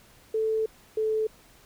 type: tone pair in turn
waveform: sine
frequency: 440 / 436 Hz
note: A4 / A4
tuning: 0 / -16 cents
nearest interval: unison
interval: 16 cents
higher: first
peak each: -23 dBFS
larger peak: neither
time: 0.34-0.66 / 0.97-1.27 s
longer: first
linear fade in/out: 5 ms
effects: pink hiss -56 dBFS RMS until 1.65 s